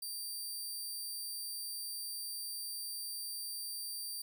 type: tone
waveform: 15% pulse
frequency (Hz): 4690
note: D8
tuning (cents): -3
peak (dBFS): -33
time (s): 0.02-4.22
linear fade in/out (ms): 5
effects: none